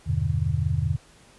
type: chord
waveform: sine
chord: E minor seventh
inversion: none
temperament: just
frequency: 82.41 / 98.89 / 123.61 / 148.33 Hz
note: E2 / G2 / B2 / D3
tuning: 0 / +16 / +2 / +18 cents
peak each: -27 dBFS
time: 0.06-0.97 s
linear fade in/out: 20 ms
effects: pink hiss -54 dBFS RMS until 1.38 s + resampled to 24000 Hz